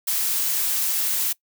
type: noise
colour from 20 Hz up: blue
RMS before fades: -23 dBFS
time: 0.07-1.33 s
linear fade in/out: 10 ms
effects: noise-tail reverb RT60 0.1 s tail -22 dB re dry